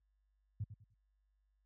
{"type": "tone with echo", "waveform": "sine", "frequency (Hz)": 103.83, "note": "G#2", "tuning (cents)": 0, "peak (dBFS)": -35, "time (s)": [0.6, 0.64], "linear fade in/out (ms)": 5, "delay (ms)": 100, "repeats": 3, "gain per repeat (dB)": -11, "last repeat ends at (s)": 0.94, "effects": ["added 50 Hz sine -70 dBFS peak until 1.65 s", "high-pass 60 Hz 12 dB/octave"]}